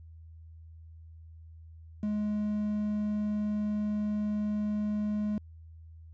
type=tone with quantisation; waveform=triangle; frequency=209.9 Hz; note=G#3; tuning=19 cents sharp; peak=-26 dBFS; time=2.03-5.38 s; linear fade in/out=2 ms; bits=9; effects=added 81 Hz sine -47 dBFS peak until 6.13 s + resampled to 16000 Hz